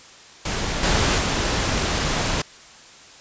pink noise with level steps, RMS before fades -25 / -19 / -22 dBFS, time 0.45-2.42 s, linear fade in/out 5 ms, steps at 0.83 / 1.18 s, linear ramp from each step 2 ms, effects white hiss -45 dBFS RMS until 3.2 s + resampled to 16000 Hz

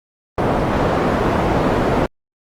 white low-pass noise, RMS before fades -17 dBFS, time 0.38-2.06 s, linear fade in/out 2 ms, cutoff 700 Hz, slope 12 dB/octave, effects Opus 24 kbps

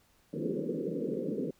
white band-pass noise, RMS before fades -34 dBFS, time 0.33-1.51 s, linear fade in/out 5 ms, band 150 to 520 Hz, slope 96 dB/octave, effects pink hiss -67 dBFS RMS until 1.59 s

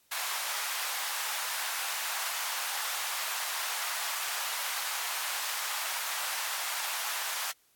pink high-pass noise, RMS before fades -34 dBFS, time 0.11-7.52 s, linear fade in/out 10 ms, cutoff 840 Hz, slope 24 dB/octave, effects white hiss -67 dBFS RMS until 7.75 s + AAC 64 kbps

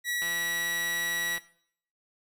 sawtooth tone, 1933 Hz, B6, 38 cents flat, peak -25 dBFS, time 0.04-1.4 s, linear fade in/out 50 ms
click train, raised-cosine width 0.3 ms, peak -25 dBFS, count 197, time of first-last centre 0.22-1.38 s, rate 169 Hz
effects noise-tail reverb RT60 0.6 s tail -17 dB re dry

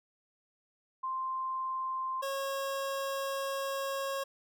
sine / 25% pulse tone pair in turn, 1046.5 / 546.4 Hz, C6 / C#5, 0 / -25 cents, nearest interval major seventh, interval 1125 cents, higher first, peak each -32 / -29 dBFS, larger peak second, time 1.03-2.22 / 2.22-4.24 s, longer second, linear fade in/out 10 ms, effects none

